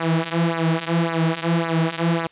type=tone with flanger; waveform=sawtooth; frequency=165.6 Hz; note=E3; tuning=8 cents sharp; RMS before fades=-21 dBFS; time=0-2.27 s; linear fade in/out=5 ms; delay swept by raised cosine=0.28 to 6.18 ms; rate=1.8 Hz; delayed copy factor=-0.85; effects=white hiss -54 dBFS RMS until 2.31 s + resampled to 8000 Hz